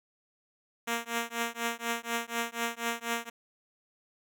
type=tone with tremolo; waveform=5% pulse; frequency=233.1 Hz; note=A#3; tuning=in tune; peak=-16 dBFS; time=0.87-3.3 s; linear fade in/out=10 ms; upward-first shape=triangle; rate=4.1 Hz; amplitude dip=100%; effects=none